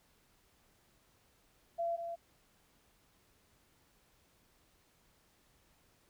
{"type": "tone pair in turn", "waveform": "sine", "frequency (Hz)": [679, 679], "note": ["F5", "F5"], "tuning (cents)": [-49, -49], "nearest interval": "unison", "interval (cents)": 0, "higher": "neither", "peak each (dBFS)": [-32, -38], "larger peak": "first", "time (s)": [[1.78, 1.97], [1.97, 2.16]], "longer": "neither", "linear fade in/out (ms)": 20, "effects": ["pink hiss -70 dBFS RMS until 6.09 s"]}